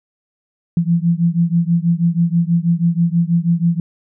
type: beating tone pair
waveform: sine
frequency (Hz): 167.2 / 173.4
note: E3 / F3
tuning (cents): +25 / -12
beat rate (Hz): 6.2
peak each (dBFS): -15 / -16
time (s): 0.77-3.8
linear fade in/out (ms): 2
effects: none